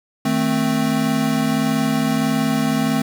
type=chord; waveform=square; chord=A diminished; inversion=second; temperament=equal; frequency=155.56 / 220 / 261.6 Hz; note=Eb3 / A3 / C4; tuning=0 / 0 / 0 cents; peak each=-25 / -21 / -21 dBFS; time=0.25-3.02 s; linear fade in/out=5 ms; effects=7-bit